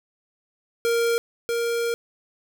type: tone pair in turn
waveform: square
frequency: 466.2 / 467.8 Hz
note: A#4 / A#4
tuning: 0 / +6 cents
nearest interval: unison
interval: 6 cents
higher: second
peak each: -20 / -23 dBFS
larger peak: first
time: 0.85-1.18 / 1.49-1.94 s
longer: second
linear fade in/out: 0 ms
effects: none